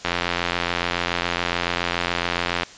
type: click train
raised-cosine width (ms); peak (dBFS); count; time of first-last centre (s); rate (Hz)
0.3; -5; 226; 0.05-2.633; 87.1
effects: white hiss -43 dBFS RMS until 2.77 s + resampled to 16000 Hz